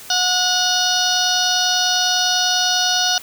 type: harmonic tone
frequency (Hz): 730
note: F#5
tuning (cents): -24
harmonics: 1 / 2 / 4 / 5 / 6 / 7 / 8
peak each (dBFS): -23 / -23 / -23 / -23 / -23 / -23 / -23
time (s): 0.1-3.18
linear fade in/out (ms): 2
effects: white hiss -38 dBFS RMS until 3.22 s